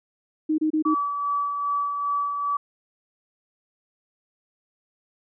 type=tone bursts; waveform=sine; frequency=311.1 Hz; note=D#4; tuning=in tune; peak=-19 dBFS; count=4; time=0.49-0.946 s; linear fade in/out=10 ms; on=93 ms; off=28 ms
type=tone with tremolo; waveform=sine; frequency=1148 Hz; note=D6; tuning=40 cents flat; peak=-21 dBFS; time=0.85-2.57 s; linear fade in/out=5 ms; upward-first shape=sine; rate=2.5 Hz; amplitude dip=40%
effects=none